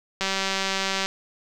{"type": "click train", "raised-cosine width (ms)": 0.2, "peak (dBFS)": -8, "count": 165, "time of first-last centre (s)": [0.21, 1.06], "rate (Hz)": 193, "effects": []}